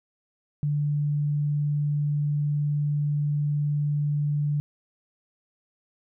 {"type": "tone", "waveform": "sine", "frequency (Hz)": 146.83, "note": "D3", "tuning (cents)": 0, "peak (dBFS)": -22, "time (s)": [0.63, 4.6], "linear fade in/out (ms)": 0, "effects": []}